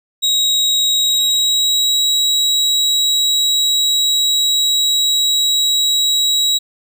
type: tone with pitch glide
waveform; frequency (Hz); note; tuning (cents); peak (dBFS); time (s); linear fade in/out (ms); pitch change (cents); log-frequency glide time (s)
35% pulse; 3811 to 3862; A#7 to B7; +38 to -39; -11; 0.22-6.59; 20; +23; 0.96-1.99
effects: none